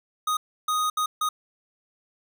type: tone bursts at uneven times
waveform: square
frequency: 1244.5 Hz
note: D#6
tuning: in tune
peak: -23 dBFS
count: 4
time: 0.27-0.37 / 0.68-0.9 / 0.97-1.06 / 1.21-1.29 s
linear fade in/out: 5 ms
effects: none